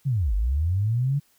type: linear two-way sweep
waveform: sine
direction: down then up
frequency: 146.5 to 46.25 to 146.5 Hz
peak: -20 dBFS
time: 0.05-1.2 s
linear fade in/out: 20 ms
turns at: 0.34 s
effects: white hiss -63 dBFS RMS until 1.38 s